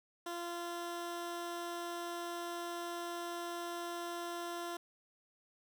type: tone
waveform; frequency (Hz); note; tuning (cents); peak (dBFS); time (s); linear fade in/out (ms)
15% pulse; 344.8; F4; -22; -33; 0.26-4.77; 5
effects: none